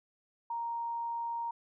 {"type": "tone", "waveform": "sine", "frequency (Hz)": 933, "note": "A#5", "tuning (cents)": 1, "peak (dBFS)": -33, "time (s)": [0.5, 1.51], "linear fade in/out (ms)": 5, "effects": []}